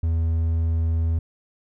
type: tone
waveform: triangle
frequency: 81.9 Hz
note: E2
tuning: 11 cents flat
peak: -17 dBFS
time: 0.03-1.19 s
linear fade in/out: 5 ms
effects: none